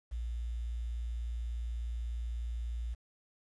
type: tone with quantisation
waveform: sine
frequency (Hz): 58.27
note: A#1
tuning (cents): 0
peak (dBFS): -34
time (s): 0.11-2.95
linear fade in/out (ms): 20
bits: 10
effects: resampled to 24000 Hz